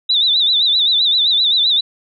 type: tone with vibrato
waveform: sine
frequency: 3732 Hz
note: A#7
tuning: 1 cent sharp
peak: -11 dBFS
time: 0.09-1.81 s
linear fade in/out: 10 ms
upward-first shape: sine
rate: 7.7 Hz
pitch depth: 120 cents each way
effects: none